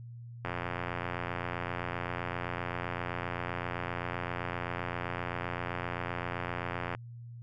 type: click train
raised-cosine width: 0.5 ms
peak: -19 dBFS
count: 571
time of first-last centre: 0.45-6.949 s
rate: 87.7 Hz
effects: added 118 Hz sine -43 dBFS peak until 7.42 s